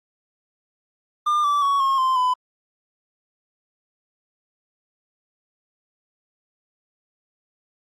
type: tone with pitch steps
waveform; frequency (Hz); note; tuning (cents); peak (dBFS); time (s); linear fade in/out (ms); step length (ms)
triangle; 1202 / 1159.7 / 1118.9 / 1079.6 / 1041.6 / 1004.9; D6 / D6 / C#6 / C#6 / C6 / B5; +40 / -22 / +16 / -46 / -8 / +30; -15; 1.26-2.34; 10; 180
effects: Opus 32 kbps